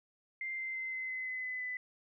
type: tone with pitch steps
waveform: sine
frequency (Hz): 2093 / 2080 / 2067 / 2053 / 2040 / 2028 / 2015 / 2002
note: C7 / C7 / C7 / C7 / C7 / B6 / B6 / B6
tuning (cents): 0 / -11 / -22 / -33 / -44 / +45 / +34 / +23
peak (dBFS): -36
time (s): 0.41-1.77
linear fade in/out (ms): 2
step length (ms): 170
effects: none